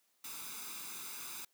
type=noise with comb filter; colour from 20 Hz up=white; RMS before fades=-45 dBFS; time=0.24-1.45 s; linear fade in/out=5 ms; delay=0.81 ms; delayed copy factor=+0.7; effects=white hiss -75 dBFS RMS until 1.53 s + high-pass 200 Hz 12 dB/octave